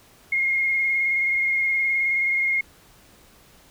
sine tone with vibrato, 2142 Hz, C7, 40 cents sharp, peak -19 dBFS, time 0.32-2.61 s, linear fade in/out 5 ms, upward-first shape sine, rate 19 Hz, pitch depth 21 cents each way, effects pink hiss -53 dBFS RMS until 3.7 s

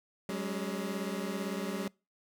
25% pulse chord, F# suspended second, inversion none, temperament equal with one note detuned, 189.87 / 207.7 / 277.2 Hz, F#3 / G#3 / C#4, +45 / 0 / 0 cents, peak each -33 / -34 / -38 dBFS, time 0.29-1.88 s, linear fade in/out 2 ms, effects noise-tail reverb RT60 0.3 s tail -26 dB re dry

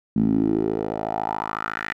10% pulse tone with band-pass filter sweep, 54 Hz, A1, 32 cents flat, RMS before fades -24 dBFS, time 0.16-1.93 s, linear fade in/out 5 ms, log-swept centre 210 to 1900 Hz, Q 4.1, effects none

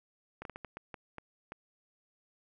slowing click train, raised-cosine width 0.5 ms, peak -27 dBFS, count 9, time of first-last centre 0.42-1.521 s, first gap 32 ms, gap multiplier 1.4, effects none

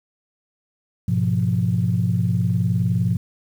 sine chord, F diminished, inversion first, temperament equal, 103.83 / 123.47 / 174.61 Hz, Ab2 / Cb3 / F3, 0 / 0 / 0 cents, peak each -21 dBFS, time 1.08-3.17 s, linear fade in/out 5 ms, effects tanh soft clip ceiling -8 dBFS + 8-bit

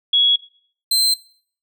sine / sawtooth tone pair in turn, 3344 / 4114 Hz, G#7 / C8, +11 / -30 cents, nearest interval major third, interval 359 cents, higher second, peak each -12 dBFS, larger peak neither, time 0.13-0.36 / 0.91-1.14 s, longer neither, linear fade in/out 5 ms, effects noise-tail reverb RT60 0.5 s tail -19 dB re dry

